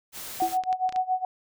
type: noise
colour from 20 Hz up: white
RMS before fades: -38 dBFS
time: 0.12-0.58 s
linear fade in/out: 50 ms
type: tone with tremolo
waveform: sine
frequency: 743 Hz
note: F#5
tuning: 7 cents sharp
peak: -20 dBFS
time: 0.4-1.25 s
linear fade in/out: 2 ms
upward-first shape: sine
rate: 7.2 Hz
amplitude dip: 90%
type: tone with exponential decay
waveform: sine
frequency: 334 Hz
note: E4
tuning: 23 cents sharp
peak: -26 dBFS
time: 0.42-0.64 s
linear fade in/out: 0 ms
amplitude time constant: 47 ms
type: clicks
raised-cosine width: 0.2 ms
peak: -21 dBFS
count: 5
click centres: 0.637 / 0.728 / 0.892 / 0.925 / 0.961 s
effects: none